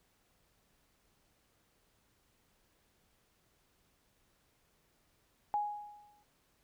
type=tone with exponential decay; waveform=sine; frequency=830.6 Hz; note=G#5; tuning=in tune; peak=-28 dBFS; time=5.54-6.23 s; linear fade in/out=0 ms; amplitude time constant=150 ms; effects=pink hiss -73 dBFS RMS until 6.63 s